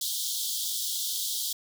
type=high-pass noise; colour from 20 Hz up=pink; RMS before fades=-31 dBFS; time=0.01-1.53 s; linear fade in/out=5 ms; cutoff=3200 Hz; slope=96 dB/octave; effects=none